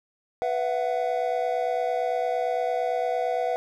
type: chord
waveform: triangle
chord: B suspended fourth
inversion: none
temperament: equal with one note detuned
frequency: 493.9 / 671.2 / 740 Hz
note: B4 / E5 / F#5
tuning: 0 / +31 / 0 cents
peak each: -26 dBFS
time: 0.42-3.56 s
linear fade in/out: 0 ms
effects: none